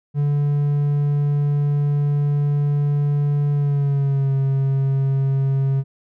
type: tone with pitch glide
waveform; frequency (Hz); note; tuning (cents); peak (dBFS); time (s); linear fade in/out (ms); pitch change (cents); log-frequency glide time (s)
triangle; 144.8 to 135.89; D3 to C#3; -24 to -34; -14; 0.14-5.84; 50; -110; 3.52-4.34
effects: none

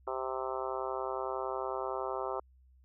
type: harmonic tone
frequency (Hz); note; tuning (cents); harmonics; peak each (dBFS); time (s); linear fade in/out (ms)
130.81; C3; 0; 3 / 4 / 5 / 6 / 7 / 8 / 9 / 10; -39 / -40 / -41 / -42 / -42 / -43 / -44 / -44; 0.07-2.4; 5
effects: added 64 Hz sine -59 dBFS peak until 2.84 s

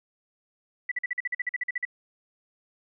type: tone bursts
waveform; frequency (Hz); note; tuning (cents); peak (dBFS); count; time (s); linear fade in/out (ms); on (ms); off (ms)
sine; 1971; B6; -4; -25; 14; 0.89-1.852; 5; 26; 46
effects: none

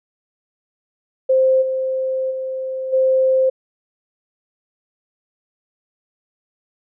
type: tone with level steps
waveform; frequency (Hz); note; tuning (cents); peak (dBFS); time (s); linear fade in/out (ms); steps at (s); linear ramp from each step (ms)
sine; 523.3; C5; 0; -11 / -18 / -22 / -12; 1.29-3.5; 10; 1.61 / 2.3 / 2.92; 20
effects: none

